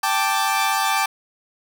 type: chord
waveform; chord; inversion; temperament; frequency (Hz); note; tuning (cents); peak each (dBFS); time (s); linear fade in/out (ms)
sawtooth; G suspended second; none; equal; 784 / 880 / 1174.7; G5 / A5 / D6; 0 / 0 / 0; -19; 0.03-1.06; 5
effects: none